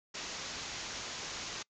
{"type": "low-pass noise", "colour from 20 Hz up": "white", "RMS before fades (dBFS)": -42, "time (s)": [0.14, 1.63], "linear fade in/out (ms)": 10, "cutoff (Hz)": 7000, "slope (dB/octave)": 96, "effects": ["noise-tail reverb RT60 0.1 s tail -24 dB re dry"]}